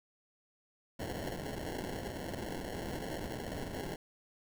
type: noise with sample-and-hold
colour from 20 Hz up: white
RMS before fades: -40 dBFS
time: 0.99-3.96 s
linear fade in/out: 5 ms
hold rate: 1225 Hz
effects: none